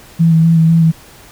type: tone with vibrato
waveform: sine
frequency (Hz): 163.7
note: E3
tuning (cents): -12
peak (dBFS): -6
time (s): 0.19-0.92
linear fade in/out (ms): 20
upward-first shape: square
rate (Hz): 4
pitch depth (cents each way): 19
effects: pink hiss -40 dBFS RMS until 1.31 s